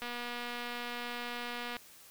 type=click train; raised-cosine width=0.3 ms; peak=-24 dBFS; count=422; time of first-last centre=0.02-1.767 s; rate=241 Hz; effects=white hiss -56 dBFS RMS until 2.1 s